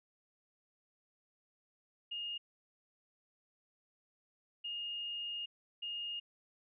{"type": "tone bursts at uneven times", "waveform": "sine", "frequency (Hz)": 2843, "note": "F7", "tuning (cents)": 30, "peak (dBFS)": -38, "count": 3, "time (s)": [[2.11, 2.38], [4.64, 5.46], [5.82, 6.2]], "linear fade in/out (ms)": 10, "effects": []}